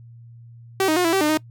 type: tone with pitch steps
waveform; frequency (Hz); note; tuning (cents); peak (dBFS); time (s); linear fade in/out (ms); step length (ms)
sawtooth; 384.5 / 312.3 / 359.5 / 331.4 / 386.1 / 302.3 / 310.6; G4 / D#4 / F#4 / E4 / G4 / D#4 / D#4; -33 / +7 / -50 / +9 / -26 / -50 / -3; -13; 0.8-1.374; 2; 82
effects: noise-tail reverb RT60 0.1 s tail -23 dB re dry + added 117 Hz sine -41 dBFS peak until 1.5 s